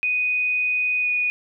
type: tone with pitch glide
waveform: sine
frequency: 2489 to 2468 Hz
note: D#7 to D#7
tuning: 0 to -15 cents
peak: -19 dBFS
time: 0.03-1.3 s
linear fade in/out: 0 ms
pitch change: -15 cents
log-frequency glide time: 1.01-1.08 s
effects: none